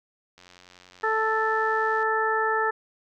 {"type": "click train", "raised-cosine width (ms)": 0.2, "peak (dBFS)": -32, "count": 150, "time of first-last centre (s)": [0.38, 2.028], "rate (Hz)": 90.4}
{"type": "harmonic tone", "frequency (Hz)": 440, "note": "A4", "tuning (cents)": 0, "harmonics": [1, 2, 3, 4], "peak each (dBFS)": [-27, -27, -27, -27], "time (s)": [1.03, 2.71], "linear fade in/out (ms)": 10}
{"effects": []}